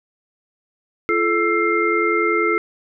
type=tone cluster; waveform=sine; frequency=341.7 / 432 / 1331 / 2110 Hz; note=F4 / A4 / E6 / C7; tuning=-38 / -32 / +16 / +14 cents; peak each=-21 dBFS; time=1.09-2.58 s; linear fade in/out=0 ms; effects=none